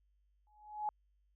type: tone with exponential growth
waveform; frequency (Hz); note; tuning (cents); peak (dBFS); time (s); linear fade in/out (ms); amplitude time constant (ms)
sine; 844; G#5; +28; -31; 0.47-0.89; 1; 90
effects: added 50 Hz sine -70 dBFS peak until 1.35 s